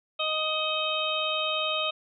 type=harmonic tone with a mistuned harmonic; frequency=622.3 Hz; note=D#5; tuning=in tune; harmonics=1 / 2 / 4 / 5 / 6; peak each=-32 / -32 / -32 / -32 / -32 dBFS; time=0.19-1.91 s; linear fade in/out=10 ms; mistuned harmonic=4; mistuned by=+44 cents; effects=none